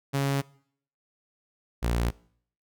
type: tone pair in turn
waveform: sawtooth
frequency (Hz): 138.59 / 58.61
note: C#3 / A#1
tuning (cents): 0 / +10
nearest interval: octave + minor third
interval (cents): 1490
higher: first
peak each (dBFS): -20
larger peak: neither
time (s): 0.13-0.42 / 1.82-2.11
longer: neither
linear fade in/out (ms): 20
effects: noise-tail reverb RT60 0.6 s tail -22 dB re dry